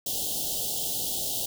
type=band-stop noise; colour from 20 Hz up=white; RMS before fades=-30 dBFS; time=0.06-1.46 s; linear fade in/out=5 ms; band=830 to 2900 Hz; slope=96 dB/octave; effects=none